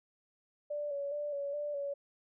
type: tone with vibrato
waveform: sine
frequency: 576 Hz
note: D5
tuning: 34 cents flat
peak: -34 dBFS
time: 0.7-1.94 s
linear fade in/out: 10 ms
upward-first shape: square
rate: 2.4 Hz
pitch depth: 35 cents each way
effects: none